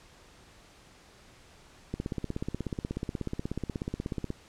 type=click train; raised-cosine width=3 ms; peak=-19 dBFS; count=40; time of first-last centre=1.94-4.304 s; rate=16.5 Hz; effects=pink hiss -56 dBFS RMS until 4.48 s + low-pass 8000 Hz 12 dB/octave